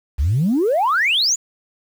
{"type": "exponential sweep", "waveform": "sine", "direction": "up", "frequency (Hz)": [61.4, 7230], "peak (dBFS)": -13, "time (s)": [0.18, 1.36], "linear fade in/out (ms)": 20, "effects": ["tanh soft clip ceiling -11 dBFS", "7-bit"]}